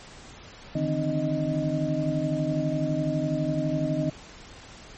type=tone cluster; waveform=sine; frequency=147.1 / 159.1 / 260.3 / 304.4 / 621 Hz; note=D3 / D#3 / C4 / D#4 / D#5; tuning=+3 / +39 / -9 / -38 / -3 cents; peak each=-30 dBFS; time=0.75-4.1 s; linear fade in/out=5 ms; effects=pink hiss -46 dBFS RMS until 4.97 s + MP3 32 kbps